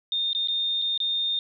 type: tone with dropouts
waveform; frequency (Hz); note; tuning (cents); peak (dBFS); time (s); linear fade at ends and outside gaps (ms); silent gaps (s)
sine; 3647; A#7; -39; -23; 0.12-1.39; 1; 0.331-0.349 / 0.474-0.484 / 0.817-0.821 / 0.977-1.002
effects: none